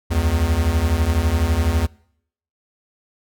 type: beating tone pair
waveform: square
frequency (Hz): 71.5 / 83.5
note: D2 / E2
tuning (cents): -46 / +23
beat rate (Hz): 12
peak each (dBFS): -21 / -19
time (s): 0.1-1.87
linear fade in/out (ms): 20
effects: noise-tail reverb RT60 0.7 s tail -25 dB re dry